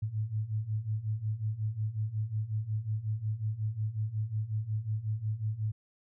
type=beating tone pair; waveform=sine; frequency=105 / 110.5 Hz; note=G#2 / A2; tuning=+19 / +8 cents; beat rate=5.5 Hz; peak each=-35 / -32 dBFS; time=0.02-5.72 s; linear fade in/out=10 ms; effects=none